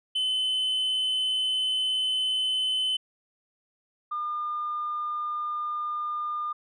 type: tone pair in turn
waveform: sine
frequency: 3039 / 1208.2 Hz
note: F#7 / D6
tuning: +46 / +49 cents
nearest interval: octave + major third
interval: 1597 cents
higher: first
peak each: -21 / -27 dBFS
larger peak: first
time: 0.15-2.97 / 4.11-6.53 s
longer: first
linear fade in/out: 10 ms
effects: tanh soft clip ceiling -23 dBFS